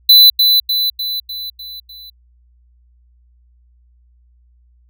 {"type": "tone with echo", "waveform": "square", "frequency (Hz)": 4000, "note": "B7", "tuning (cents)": 21, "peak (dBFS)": -4, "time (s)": [0.09, 0.3], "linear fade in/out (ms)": 5, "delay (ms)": 300, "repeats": 6, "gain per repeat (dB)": -5, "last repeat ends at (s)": 2.1, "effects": ["added 60 Hz sine -49 dBFS peak until 4.89 s"]}